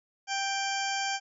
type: harmonic tone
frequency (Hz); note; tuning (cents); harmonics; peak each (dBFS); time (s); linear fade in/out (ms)
786; G5; +4; 1 / 2 / 3 / 4 / 6 / 7 / 8 / 9; -32 / -35 / -37 / -38 / -40 / -40 / -41 / -42; 0.27-1.2; 50
effects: none